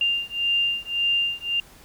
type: beating tone pair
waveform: sine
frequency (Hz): 2794 / 2795.8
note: F7 / F7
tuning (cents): 0 / +1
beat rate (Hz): 1.8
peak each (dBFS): -24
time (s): 0.01-1.6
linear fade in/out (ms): 2
effects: pink hiss -50 dBFS RMS until 1.84 s